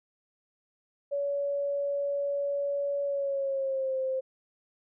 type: tone with pitch glide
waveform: sine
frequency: 566 to 525.1 Hz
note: C#5 to C5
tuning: +36 to +6 cents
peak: -27 dBFS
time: 1.11-4.21 s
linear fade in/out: 20 ms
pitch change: -130 cents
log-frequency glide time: 3.04-3.97 s
effects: none